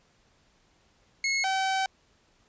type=tone pair in turn; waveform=sawtooth; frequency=2175 / 766.5 Hz; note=C#7 / G5; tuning=-33 / -39 cents; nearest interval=octave + tritone; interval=1806 cents; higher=first; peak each=-21 dBFS; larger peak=neither; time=1.24-1.44 / 1.44-1.86 s; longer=second; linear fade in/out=2 ms; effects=pink hiss -65 dBFS RMS until 2.48 s + resampled to 16000 Hz